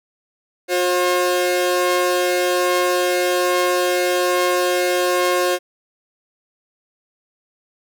sawtooth tone pair together, 358.4 / 537 Hz, F4 / C5, +45 / +45 cents, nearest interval perfect fifth, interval 700 cents, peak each -15 / -15 dBFS, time 0.68-5.59 s, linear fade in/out 50 ms, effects none

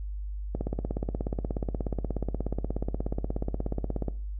click train, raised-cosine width 2 ms, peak -17 dBFS, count 60, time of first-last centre 0.55-4.083 s, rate 16.7 Hz, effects noise-tail reverb RT60 0.4 s tail -18 dB re dry + added 50 Hz sine -32 dBFS peak until 4.39 s

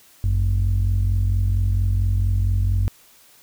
sine tone pair together, 50.01 / 94.4 Hz, G1 / F#2, +35 / +35 cents, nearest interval major seventh, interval 1100 cents, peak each -18 / -17 dBFS, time 0.24-2.88 s, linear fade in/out 0 ms, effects tanh soft clip ceiling -13 dBFS + white hiss -52 dBFS RMS until 3.42 s

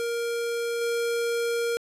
square tone with level steps, 468.7 Hz, A#4, 9 cents sharp, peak -27 / -25 dBFS, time 0-1.77 s, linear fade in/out 0 ms, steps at 0.81 s, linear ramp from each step 5 ms, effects resampled to 32000 Hz

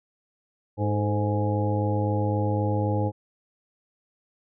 harmonic tone with a mistuned harmonic, 103.83 Hz, G#2, in tune, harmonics 1 / 2 / 3 / 4 / 5 / 6 / 7 / 8, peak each -24 / -33 / -30 / -35 / -30 / -43 / -43 / -32 dBFS, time 0.77-3.12 s, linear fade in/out 50 ms, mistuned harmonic 4, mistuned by +66 cents, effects none

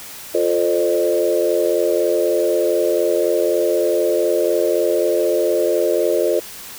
sine chord, F dominant seventh, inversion none, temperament equal with one note detuned, 349.2 / 440 / 523.3 / 607.3 Hz, F4 / A4 / C5 / Eb5, 0 / 0 / 0 / -42 cents, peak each -20 dBFS, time 0.34-6.4 s, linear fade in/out 10 ms, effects white hiss -35 dBFS RMS until 6.78 s

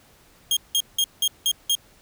sawtooth tone bursts, 3237 Hz, G#7, 45 cents flat, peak -15 dBFS, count 6, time 0.51-1.752 s, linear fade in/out 2 ms, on 57 ms, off 180 ms, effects pink hiss -55 dBFS RMS until 2.01 s

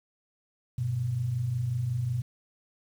sine tone pair together, 98 / 123.47 Hz, G2 / B2, 0 / 0 cents, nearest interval major third, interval 400 cents, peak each -35 / -27 dBFS, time 0.78-2.22 s, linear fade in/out 5 ms, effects 9-bit

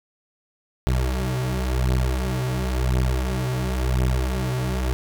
25% pulse beating tone pair, 62.9 / 63.85 Hz, B1 / C2, +32 / -42 cents, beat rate 0.95 Hz, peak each -21 / -19 dBFS, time 0.87-4.93 s, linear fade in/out 0 ms, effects none

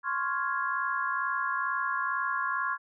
sine chord, Db major seventh, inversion third, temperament equal, 1046.5 / 1108.7 / 1396.9 / 1661.2 Hz, C6 / Db6 / F6 / Ab6, 0 / 0 / 0 / 0 cents, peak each -33 dBFS, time 0.03-2.78 s, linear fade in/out 50 ms, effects none

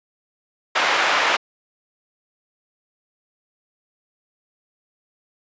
white band-pass noise, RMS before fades -19 dBFS, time 0.75-1.37 s, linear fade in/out 10 ms, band 610 to 2100 Hz, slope 12 dB/octave, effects resampled to 16000 Hz

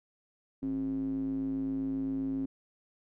square tone with band-pass filter, 53.8 Hz, A1, 38 cents flat, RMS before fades -33 dBFS, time 0.62-2.46 s, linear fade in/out 10 ms, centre 270 Hz, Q 8.1, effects none

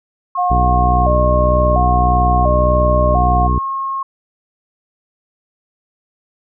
sine tone, 1081 Hz, C#6, 44 cents flat, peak -18 dBFS, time 0.35-4.03 s, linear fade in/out 5 ms
sine tone with vibrato, 659.3 Hz, E5, in tune, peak -14 dBFS, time 0.37-3.48 s, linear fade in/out 20 ms, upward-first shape square, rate 0.72 Hz, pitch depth 150 cents each way
harmonic tone, 61.74 Hz, B1, in tune, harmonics 1 / 2 / 3 / 4 / 5 / 6 / 7, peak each -14 / -20 / -24 / -26 / -28 / -30 / -31 dBFS, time 0.5-3.59 s, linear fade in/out 10 ms
effects none

